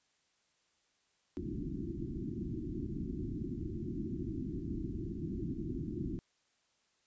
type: low-pass noise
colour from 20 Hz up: white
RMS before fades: -39 dBFS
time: 1.37-6.19 s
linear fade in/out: 0 ms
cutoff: 360 Hz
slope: 96 dB/octave
effects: white hiss -75 dBFS RMS until 7.06 s + resampled to 16000 Hz